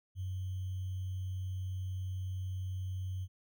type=tone with sample-and-hold; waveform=sine; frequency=93.1 Hz; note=F#2; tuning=11 cents sharp; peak=-35 dBFS; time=0.15-3.28 s; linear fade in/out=50 ms; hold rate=3150 Hz; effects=none

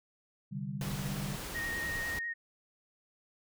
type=chord; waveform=sine; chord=C suspended second; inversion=none; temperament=just; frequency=130.81 / 147.16 / 196.22 Hz; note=C3 / D3 / G3; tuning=0 / +4 / +2 cents; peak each=-41 / -39 / -39 dBFS; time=0.51-1.37 s; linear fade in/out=20 ms
type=noise; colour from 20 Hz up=pink; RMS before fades=-41 dBFS; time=0.81-2.19 s; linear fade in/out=2 ms
type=tone with vibrato; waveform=sine; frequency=1864.7 Hz; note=A#6; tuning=in tune; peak=-34 dBFS; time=1.54-2.34 s; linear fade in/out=20 ms; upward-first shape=triangle; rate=10 Hz; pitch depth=21 cents each way
effects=none

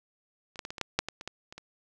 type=clicks; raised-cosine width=0.2 ms; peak=-29 / -18 / -20 / -20 / -22 / -12 / -7 / -17 / -24 / -19 / -27 / -26 dBFS; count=12; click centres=0.558 / 0.592 / 0.651 / 0.705 / 0.782 / 0.813 / 0.99 / 1.086 / 1.211 / 1.276 / 1.525 / 1.58 s; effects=none

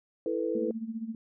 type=chord; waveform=sine; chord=E suspended fourth; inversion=none; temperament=equal; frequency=329.6 / 440 / 493.9 Hz; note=E4 / A4 / B4; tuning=0 / 0 / 0 cents; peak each=-32 dBFS; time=0.26-0.71 s; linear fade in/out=2 ms
type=tone with tremolo; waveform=sine; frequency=224.8 Hz; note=A3; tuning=37 cents sharp; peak=-30 dBFS; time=0.55-1.15 s; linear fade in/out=2 ms; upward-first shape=sine; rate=15 Hz; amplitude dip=75%
effects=none

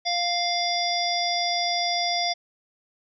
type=harmonic tone; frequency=698.5 Hz; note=F5; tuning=in tune; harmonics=1 / 3 / 5 / 7 / 8; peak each=-26 / -31 / -30 / -28 / -32 dBFS; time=0.05-2.34 s; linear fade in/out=20 ms; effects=none

